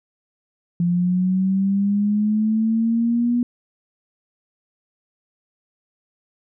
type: linear sweep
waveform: sine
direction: up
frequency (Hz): 172.1 to 243.2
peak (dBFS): -16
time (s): 0.8-3.43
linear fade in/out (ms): 2
effects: none